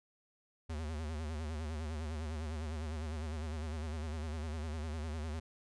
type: tone with vibrato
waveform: square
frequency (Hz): 77.78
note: D#2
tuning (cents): 0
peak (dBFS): -38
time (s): 0.69-5.4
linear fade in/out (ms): 10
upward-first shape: sine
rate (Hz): 9.9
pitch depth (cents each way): 98
effects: resampled to 22050 Hz